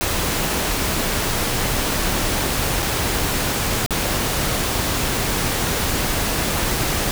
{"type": "noise with dropouts", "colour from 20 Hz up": "pink", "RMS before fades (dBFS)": -21, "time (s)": [0.01, 7.11], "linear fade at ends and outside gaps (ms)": 0, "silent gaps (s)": [[2.823, 2.827], [3.862, 3.907]], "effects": []}